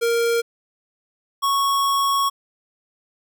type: tone pair in turn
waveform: square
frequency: 466.2 / 1106.7 Hz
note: A#4 / C#6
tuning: 0 / -3 cents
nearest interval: octave + minor third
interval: 1497 cents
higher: second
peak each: -18 dBFS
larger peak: neither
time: 0.01-0.42 / 1.42-2.3 s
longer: second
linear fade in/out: 20 ms
effects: none